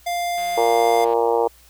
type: tone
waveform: square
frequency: 698.5 Hz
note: F5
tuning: in tune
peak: -22 dBFS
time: 0.06-1.05 s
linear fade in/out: 10 ms
type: click train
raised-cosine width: 0.3 ms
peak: -26 dBFS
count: 137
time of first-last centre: 0.38-1.136 s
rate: 180 Hz
type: harmonic tone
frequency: 116.54 Hz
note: A#2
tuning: in tune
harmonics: 3 / 4 / 5 / 6 / 7 / 8 / 9 / 10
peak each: -27 / -18 / -27 / -26 / -24 / -25 / -37 / -37 dBFS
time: 0.57-1.48 s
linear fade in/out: 10 ms
effects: added 60 Hz sine -52 dBFS peak until 1.69 s + white hiss -52 dBFS RMS until 1.69 s